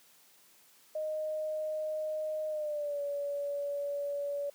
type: tone with pitch glide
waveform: sine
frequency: 619 to 570.9 Hz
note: D#5 to D5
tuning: -9 to -49 cents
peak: -32 dBFS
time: 0.95-4.5 s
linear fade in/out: 5 ms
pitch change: -140 cents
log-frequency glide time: 2.48-3.01 s
effects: white hiss -62 dBFS RMS until 4.54 s + high-pass 150 Hz 12 dB/octave